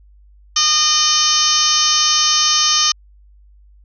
harmonic tone with a mistuned harmonic, 611 Hz, D#5, 32 cents flat, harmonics 2 / 3 / 4 / 5 / 6 / 7 / 8 / 9 / 10, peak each -21 / -29 / -29 / -20 / -23 / -23 / -22 / -18 / -17 dBFS, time 0.56-2.92 s, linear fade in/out 5 ms, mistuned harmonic 10, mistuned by +15 cents, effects added 50 Hz sine -44 dBFS peak until 3.84 s

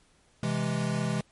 square chord, C augmented, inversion none, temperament equal, 130.81 / 164.81 / 207.7 Hz, C3 / E3 / G#3, 0 / 0 / 0 cents, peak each -32 dBFS, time 0.43-1.21 s, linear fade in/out 2 ms, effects pink hiss -64 dBFS RMS until 1.31 s + MP3 48 kbps

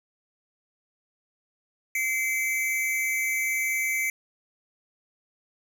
square tone pair together, 2074 / 2295 Hz, C7 / D7, -16 / -40 cents, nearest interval major second, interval 176 cents, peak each -28 / -28 dBFS, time 1.95-4.1 s, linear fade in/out 2 ms, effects none

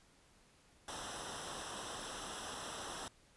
pink noise with comb filter, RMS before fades -45 dBFS, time 0.88-3.08 s, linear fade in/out 2 ms, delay 0.44 ms, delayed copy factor -0.75, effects pink hiss -67 dBFS RMS until 3.36 s + resampled to 24000 Hz

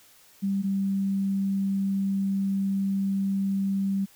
sine tone pair in turn, 196.5 / 195.53 Hz, G3 / G3, +4 / -4 cents, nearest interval unison, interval 8 cents, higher first, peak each -23 / -23 dBFS, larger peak neither, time 0.42-0.63 / 0.63-4.06 s, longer second, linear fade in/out 20 ms, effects white hiss -56 dBFS RMS until 4.15 s

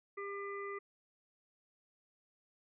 harmonic tone, 400 Hz, G4, 35 cents sharp, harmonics 1 / 3 / 5 / 6, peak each -42 / -45 / -47 / -59 dBFS, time 0.17-0.79 s, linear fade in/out 10 ms, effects none

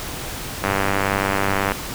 click train, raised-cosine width 0.5 ms, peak -4 dBFS, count 107, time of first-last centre 0.64-1.719 s, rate 98.2 Hz, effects pink hiss -30 dBFS RMS until 1.94 s

